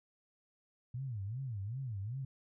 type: tone with vibrato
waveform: sine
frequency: 114.8 Hz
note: A#2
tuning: 26 cents flat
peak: -37 dBFS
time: 0.94-2.25 s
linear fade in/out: 5 ms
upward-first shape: sine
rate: 2.6 Hz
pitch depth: 300 cents each way
effects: none